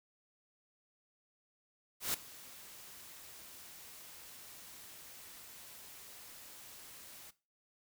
white noise with ADSR envelope, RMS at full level -33 dBFS, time 2-7.31 s, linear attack 140 ms, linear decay 6 ms, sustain -20 dB, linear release 13 ms, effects noise-tail reverb RT60 0.3 s tail -17 dB re dry

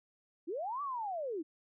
sine linear two-way sweep, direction up then down, 291.1 to 1174.7 to 291.1 Hz, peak -35 dBFS, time 0.47-1.43 s, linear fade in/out 20 ms, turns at 0.82 s, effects none

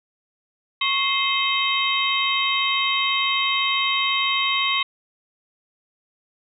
sine tone cluster, 1099 / 2101 / 2594 / 3106 / 3768 Hz, C#6 / C7 / E7 / G7 / A#7, -15 / +7 / -28 / -17 / +18 cents, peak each -25 / -25 / -27 / -25 / -25 dBFS, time 0.81-4.83 s, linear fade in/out 5 ms, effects none

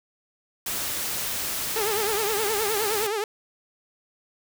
white noise, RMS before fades -29 dBFS, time 0.66-3.07 s, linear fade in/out 5 ms
sawtooth tone with vibrato, 423.9 Hz, G#4, 35 cents sharp, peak -21 dBFS, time 1.76-3.24 s, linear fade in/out 2 ms, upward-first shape triangle, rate 9.6 Hz, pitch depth 140 cents each way
effects none

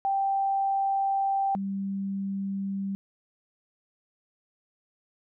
sine tone pair in turn, 784 / 196 Hz, G5 / G3, 0 / 0 cents, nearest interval 2 octaves, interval 2400 cents, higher first, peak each -23 / -28 dBFS, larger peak first, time 0.05-1.55 / 1.55-2.95 s, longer first, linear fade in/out 0 ms, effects none

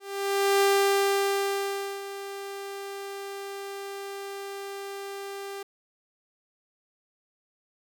sawtooth tone with ADSR envelope, 396.3 Hz, G4, 19 cents sharp, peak -15 dBFS, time 0-5.63 s, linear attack 610 ms, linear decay 1400 ms, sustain -16 dB, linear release 6 ms, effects none

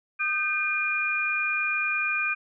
sine tone cluster, 1227 / 1553 / 2424 Hz, D#6 / G6 / D#7, -25 / -17 / -46 cents, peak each -33 / -30 / -25 dBFS, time 0.19-2.35 s, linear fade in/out 20 ms, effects none

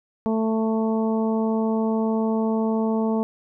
harmonic tone, 221.6 Hz, A3, 13 cents sharp, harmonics 1 / 2 / 3 / 4 / 5, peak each -21 / -26 / -31 / -32 / -38 dBFS, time 0.26-3.23 s, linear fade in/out 0 ms, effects none

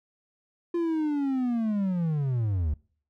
triangle linear sweep, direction down, 347.4 to 69.3 Hz, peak -22 dBFS, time 0.74-2.74 s, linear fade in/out 5 ms, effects noise-tail reverb RT60 0.5 s tail -24 dB re dry

